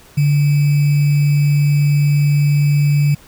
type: tone with sample-and-hold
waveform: sine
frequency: 145.2 Hz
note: D3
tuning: 19 cents flat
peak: -10 dBFS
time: 0.17-3.15 s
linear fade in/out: 10 ms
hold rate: 2450 Hz
effects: pink hiss -45 dBFS RMS until 3.27 s